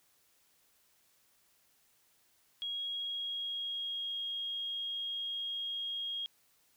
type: tone with pitch glide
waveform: sine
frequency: 3299 to 3265 Hz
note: G#7 to G#7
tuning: -12 to -30 cents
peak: -35 dBFS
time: 2.62-6.26 s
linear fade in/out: 0 ms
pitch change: -18 cents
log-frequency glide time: 2.81-4.2 s
effects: white hiss -70 dBFS RMS until 6.76 s